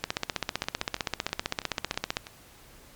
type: two click trains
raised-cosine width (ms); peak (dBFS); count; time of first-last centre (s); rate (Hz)
0.2; -9 / -22; 34 / 6; 0.04-2.169 / 0.64-2.269; 15.5 / 3.07
effects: pink hiss -53 dBFS RMS until 2.95 s + MP3 96 kbps